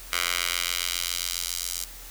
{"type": "tone with high-pass filter sweep", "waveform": "10% pulse", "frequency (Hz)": 87.4, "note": "F2", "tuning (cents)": 2, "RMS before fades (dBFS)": -29, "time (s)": [0.12, 1.85], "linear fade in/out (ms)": 10, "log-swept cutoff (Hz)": [1800, 6100], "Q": 0.97, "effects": ["added 41 Hz sine -44 dBFS peak until 2.1 s", "white hiss -44 dBFS RMS until 2.1 s"]}